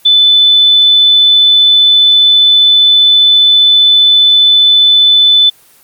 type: tone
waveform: sine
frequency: 3505 Hz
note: A7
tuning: 7 cents flat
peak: -3 dBFS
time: 0.05-5.5 s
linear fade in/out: 10 ms
effects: white hiss -44 dBFS RMS until 5.83 s + Opus 24 kbps